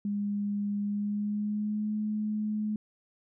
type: tone with pitch glide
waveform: sine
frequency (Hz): 204 to 212.7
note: G#3 to G#3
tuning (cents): -31 to +42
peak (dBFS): -28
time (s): 0.05-2.76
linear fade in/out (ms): 2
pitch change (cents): +73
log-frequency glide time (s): 0.81-1.94
effects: none